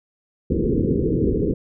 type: low-pass noise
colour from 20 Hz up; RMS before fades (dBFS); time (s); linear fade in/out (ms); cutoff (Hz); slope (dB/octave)
white; -20; 0.5-1.54; 5; 480; 96
effects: none